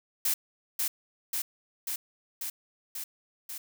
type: noise with echo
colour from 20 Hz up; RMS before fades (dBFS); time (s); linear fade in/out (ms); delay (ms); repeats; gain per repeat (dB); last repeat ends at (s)
blue; -27; 0.25-0.34; 5; 540; 6; -2; 3.58
effects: none